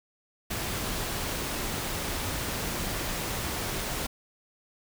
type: noise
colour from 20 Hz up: pink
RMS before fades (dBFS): -32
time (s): 0.5-4.07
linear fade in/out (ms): 10
effects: none